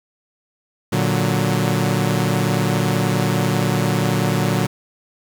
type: chord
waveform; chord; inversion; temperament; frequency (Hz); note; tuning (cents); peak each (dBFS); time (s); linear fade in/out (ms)
sawtooth; Bb augmented; none; equal; 116.54 / 146.83 / 185; Bb2 / D3 / F#3; 0 / 0 / 0; -17; 0.92-4.67; 10
effects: 7-bit